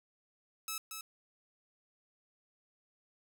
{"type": "tone with echo", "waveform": "5% pulse", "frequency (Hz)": 1300, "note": "E6", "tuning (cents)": -24, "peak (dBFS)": -25, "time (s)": [0.68, 0.78], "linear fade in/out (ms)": 2, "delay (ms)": 230, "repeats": 1, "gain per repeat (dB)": -5, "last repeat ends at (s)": 1.01, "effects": []}